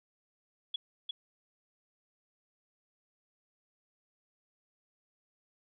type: tone with echo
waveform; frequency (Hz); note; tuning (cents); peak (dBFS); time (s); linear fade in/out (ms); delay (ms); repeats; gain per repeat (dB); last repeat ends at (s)
sine; 3377; G#7; +28; -31; 0.74-0.76; 5; 350; 1; -3; 1.11
effects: none